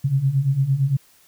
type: beating tone pair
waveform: sine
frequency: 130.81 / 139.61 Hz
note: C3 / C#3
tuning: 0 / +13 cents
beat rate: 8.8 Hz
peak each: -22 / -18 dBFS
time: 0.04-0.97 s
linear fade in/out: 10 ms
effects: white hiss -55 dBFS RMS until 1.27 s